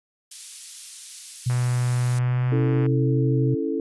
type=high-pass noise; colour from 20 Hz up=white; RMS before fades=-38 dBFS; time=0.31-2.19 s; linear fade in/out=5 ms; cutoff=3600 Hz; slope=12 dB/octave
type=tone with pitch glide; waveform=sine; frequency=123.3 to 129.8 Hz; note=B2 to C3; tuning=-2 to -13 cents; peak=-19 dBFS; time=1.46-3.55 s; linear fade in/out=10 ms; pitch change=+89 cents; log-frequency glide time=2.1-2.82 s
type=click train; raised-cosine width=0.5 ms; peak=-21 dBFS; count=170; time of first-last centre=1.5-2.863 s; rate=124 Hz
type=chord; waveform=sine; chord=A major; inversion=first; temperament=equal; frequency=277.2 / 329.6 / 440 Hz; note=C#4 / E4 / A4; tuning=0 / 0 / 0 cents; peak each=-27 dBFS; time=2.52-3.8 s; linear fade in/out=2 ms
effects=resampled to 24000 Hz